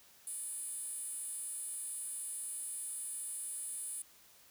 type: tone with high-pass filter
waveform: 10% pulse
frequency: 593 Hz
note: D5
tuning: 17 cents sharp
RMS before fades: -42 dBFS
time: 0.27-4.02 s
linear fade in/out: 2 ms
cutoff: 10000 Hz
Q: 8
effects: white hiss -62 dBFS RMS until 4.5 s